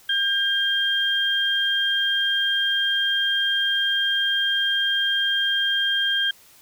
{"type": "tone pair together", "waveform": "sine", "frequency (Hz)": [1600, 3200], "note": ["G6", "G7"], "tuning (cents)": [35, 35], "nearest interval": "octave", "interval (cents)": 1200, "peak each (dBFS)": [-23, -21], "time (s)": [0.09, 6.31], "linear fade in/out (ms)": 5, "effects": ["white hiss -52 dBFS RMS until 6.61 s"]}